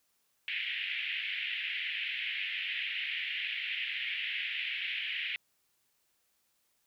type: band-pass noise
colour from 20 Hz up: white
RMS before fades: -36 dBFS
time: 0.48-5.36 s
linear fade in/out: 0 ms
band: 1900 to 3100 Hz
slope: 48 dB/octave
effects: white hiss -75 dBFS RMS until 6.86 s